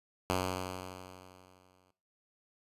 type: tone with exponential decay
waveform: 5% pulse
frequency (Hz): 92.3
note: F#2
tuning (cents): -4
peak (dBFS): -17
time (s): 0.3-1.91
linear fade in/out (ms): 0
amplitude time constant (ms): 350
effects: noise-tail reverb RT60 0.4 s tail -17 dB re dry + resampled to 32000 Hz